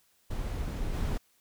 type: noise with level steps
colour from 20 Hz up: brown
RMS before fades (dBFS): -33 / -30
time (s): 0.3-1.18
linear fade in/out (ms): 10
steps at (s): 0.93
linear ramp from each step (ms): 20
effects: white hiss -68 dBFS RMS until 1.4 s